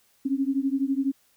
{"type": "beating tone pair", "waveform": "sine", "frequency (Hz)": [267, 279], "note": ["C4", "C#4"], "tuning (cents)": [35, 11], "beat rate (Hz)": 12, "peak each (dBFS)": [-25, -26], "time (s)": [0.25, 1.12], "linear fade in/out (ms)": 10, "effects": ["white hiss -64 dBFS RMS until 1.36 s"]}